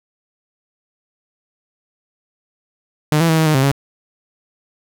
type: tone with pitch steps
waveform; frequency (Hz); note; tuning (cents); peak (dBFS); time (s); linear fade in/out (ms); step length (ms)
sawtooth; 151.7 / 166.2 / 160.4 / 159.1 / 154.1 / 133.3 / 138.9; D#3 / E3 / E3 / D#3 / D#3 / C3 / C#3; -44 / +15 / -47 / +39 / -16 / +33 / +4; -8; 3.12-3.715; 0; 85
effects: none